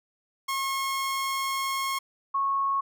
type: tone pair in turn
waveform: sawtooth / sine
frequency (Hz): 1083 / 1098.8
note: C#6 / C#6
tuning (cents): -41 / -16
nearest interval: unison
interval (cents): 25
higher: second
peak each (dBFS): -23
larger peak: neither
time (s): 0.48-1.99 / 2.34-2.81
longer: first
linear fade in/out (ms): 10
effects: none